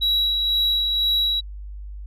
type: tone with tremolo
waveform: sine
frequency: 3887 Hz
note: B7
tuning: 28 cents flat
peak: -14 dBFS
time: 0.01-1.41 s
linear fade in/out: 20 ms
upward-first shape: sine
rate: 2 Hz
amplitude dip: 40%
effects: tanh soft clip ceiling -16 dBFS + added 50 Hz sine -32 dBFS peak until 2.06 s